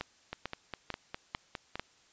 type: two click trains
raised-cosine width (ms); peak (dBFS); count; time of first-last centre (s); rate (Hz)
0.3; -19 / -21; 5 / 8; 0.01-1.796 / 0.33-1.756; 2.24 / 4.91
effects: white hiss -64 dBFS RMS until 2.12 s + resampled to 16000 Hz